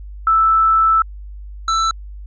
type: tone pair in turn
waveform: sine / square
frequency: 1318.5 / 1326.1 Hz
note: E6 / E6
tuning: 0 / +10 cents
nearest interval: unison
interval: 10 cents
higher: second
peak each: -10 / -15 dBFS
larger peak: first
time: 0.27-1.02 / 1.68-1.91 s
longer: first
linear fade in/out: 2 ms
effects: added 50 Hz sine -30 dBFS peak until 2.26 s + resampled to 16000 Hz